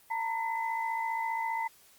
sine tone cluster, 905 / 960 / 2021 Hz, A5 / B5 / B6, +48 / -49 / +39 cents, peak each -31 / -39 / -37 dBFS, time 0.1-1.68 s, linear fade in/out 10 ms, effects white hiss -60 dBFS RMS until 1.98 s + Opus 32 kbps

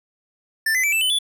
square tone with pitch steps, 1777 / 2029 / 2318 / 2647 / 3023 / 3453 Hz, A6 / B6 / D7 / E7 / F#7 / A7, +17 / +46 / -23 / +7 / +36 / -33 cents, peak -18 dBFS, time 0.66-1.188 s, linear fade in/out 5 ms, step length 88 ms, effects none

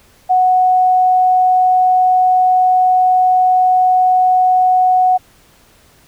sine tone, 738 Hz, F#5, 5 cents flat, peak -8 dBFS, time 0.29-5.18 s, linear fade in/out 20 ms, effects pink hiss -49 dBFS RMS until 6.07 s

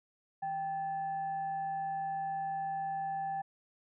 sine tone with frequency modulation, 784 Hz, G5, in tune, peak -33 dBFS, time 0.42-3.42 s, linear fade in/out 10 ms, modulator 946 Hz, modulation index 0.26, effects none

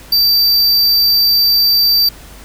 square tone, 4658 Hz, D8, 15 cents flat, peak -9 dBFS, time 0.12-2.09 s, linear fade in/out 5 ms, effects added 50 Hz sine -37 dBFS peak until 2.44 s + pink hiss -38 dBFS RMS until 2.44 s

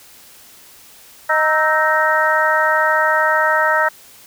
harmonic tone with a mistuned harmonic, 311.1 Hz, D#4, in tune, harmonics 2 / 3 / 4 / 5 / 6, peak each -19 / -19 / -19 / -19 / -19 dBFS, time 1.29-3.89 s, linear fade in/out 10 ms, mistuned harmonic 4, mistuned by +85 cents, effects white hiss -44 dBFS RMS until 4.26 s

